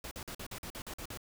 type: noise bursts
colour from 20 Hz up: pink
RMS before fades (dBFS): -43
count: 10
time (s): 0.04-1.174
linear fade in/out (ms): 2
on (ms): 72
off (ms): 46
effects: none